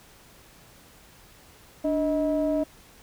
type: ring-modulated tone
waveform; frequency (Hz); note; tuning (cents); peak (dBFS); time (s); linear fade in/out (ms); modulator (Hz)
triangle; 167.6; E3; +29; -17; 1.84-2.64; 10; 461
effects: pink hiss -53 dBFS RMS until 3.02 s